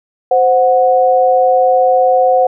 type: tone pair together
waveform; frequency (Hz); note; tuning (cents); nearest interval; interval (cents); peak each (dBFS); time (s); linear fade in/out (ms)
sine; 519.8 / 735; C5 / F#5; -11 / -12; tritone; 599; -10; 0.31-2.47; 5
effects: none